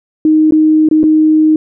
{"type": "tone with dropouts", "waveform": "sine", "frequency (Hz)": 311.1, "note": "D#4", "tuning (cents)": 0, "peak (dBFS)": -5, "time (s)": [0.25, 1.56], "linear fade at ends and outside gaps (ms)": 2, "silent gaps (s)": [[0.509, 0.522], [0.888, 0.912], [1.032, 1.038]], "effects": []}